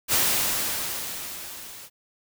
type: noise with level ramp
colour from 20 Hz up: white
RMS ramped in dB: -20 to -43 dBFS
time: 0.08-1.9 s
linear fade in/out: 50 ms
effects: none